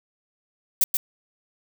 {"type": "noise with echo", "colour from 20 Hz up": "violet", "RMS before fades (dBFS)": -18, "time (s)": [0.81, 0.84], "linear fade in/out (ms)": 2, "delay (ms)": 130, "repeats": 1, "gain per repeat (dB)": -4, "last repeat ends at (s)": 0.97, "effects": []}